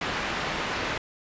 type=low-pass noise; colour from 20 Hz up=white; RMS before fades=-30 dBFS; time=0.01-0.98 s; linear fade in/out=5 ms; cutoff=2200 Hz; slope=12 dB/octave; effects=resampled to 16000 Hz